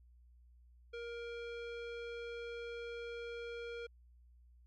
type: tone with low-pass filter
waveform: square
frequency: 470 Hz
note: A#4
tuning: 14 cents sharp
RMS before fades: -45 dBFS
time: 0.93-3.87 s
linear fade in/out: 10 ms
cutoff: 3000 Hz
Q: 1.5
effects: added 60 Hz sine -60 dBFS peak until 4.66 s